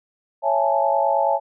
sine chord, A major seventh, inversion first, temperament equal with one note detuned, 554.4 / 666.1 / 830.6 / 880 Hz, C#5 / E5 / G#5 / A5, 0 / +18 / 0 / 0 cents, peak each -22 dBFS, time 0.42-1.4 s, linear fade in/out 50 ms, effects none

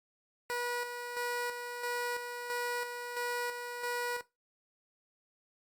15% pulse tone with tremolo, 484.9 Hz, B4, 32 cents flat, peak -27 dBFS, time 0.5-4.21 s, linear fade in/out 0 ms, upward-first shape square, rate 1.5 Hz, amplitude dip 50%, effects noise-tail reverb RT60 0.2 s tail -17 dB re dry + Opus 48 kbps

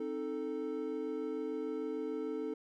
triangle chord, A diminished, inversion first, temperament equal with one note detuned, 264.4 / 311.1 / 440 Hz, C4 / Eb4 / A4, +18 / 0 / 0 cents, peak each -40 / -38 / -36 dBFS, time 0-2.54 s, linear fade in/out 5 ms, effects none

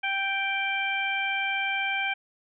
harmonic tone, 784 Hz, G5, in tune, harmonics 1 / 2 / 3 / 4, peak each -32 / -31 / -28 / -35 dBFS, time 0.03-2.14 s, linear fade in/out 10 ms, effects none

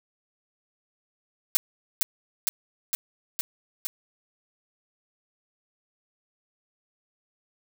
blue noise with echo, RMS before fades -20 dBFS, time 1.55-1.57 s, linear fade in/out 0 ms, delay 460 ms, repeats 5, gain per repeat -2 dB, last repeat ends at 3.87 s, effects none

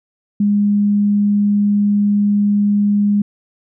sine tone, 204.9 Hz, G#3, 23 cents flat, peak -11 dBFS, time 0.4-3.22 s, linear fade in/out 5 ms, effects none

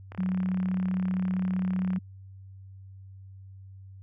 click train, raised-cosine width 0.5 ms, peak -27 dBFS, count 66, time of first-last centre 0.12-1.961 s, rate 35.3 Hz
sine tone, 185.1 Hz, F#3, 1 cent sharp, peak -25 dBFS, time 0.18-1.99 s, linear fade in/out 10 ms
effects added 96 Hz sine -44 dBFS peak until 4.02 s

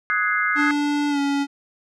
sine chord, Ab dominant seventh, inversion second, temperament equal with one note detuned, 1258.2 / 1480 / 1661.2 / 2093 Hz, Eb6 / Gb6 / Ab6 / C7, +19 / 0 / 0 / 0 cents, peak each -24 dBFS, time 0.1-0.71 s, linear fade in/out 0 ms
square tone with pitch glide, 291.4 to 281.6 Hz, D4 to C#4, -13 to +27 cents, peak -20 dBFS, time 0.55-1.47 s, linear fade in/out 50 ms, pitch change -60 cents, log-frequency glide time 1.09-1.19 s
effects low-pass 6000 Hz 12 dB/octave

